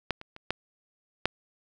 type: clicks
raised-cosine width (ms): 0.3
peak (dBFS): -11 / -26 / -28 / -11 / -7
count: 5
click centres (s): 0.107 / 0.214 / 0.364 / 0.506 / 1.256
effects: none